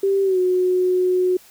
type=tone with pitch glide; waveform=sine; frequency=392 to 365.7 Hz; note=G4 to F#4; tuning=0 to -20 cents; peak=-15 dBFS; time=0.03-1.37 s; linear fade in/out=5 ms; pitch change=-120 cents; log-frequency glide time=0.23-0.39 s; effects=white hiss -49 dBFS RMS until 1.5 s